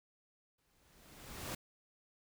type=noise with exponential growth; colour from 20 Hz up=pink; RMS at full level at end=-40 dBFS; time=0.58-1.55 s; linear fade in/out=5 ms; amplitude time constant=210 ms; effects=none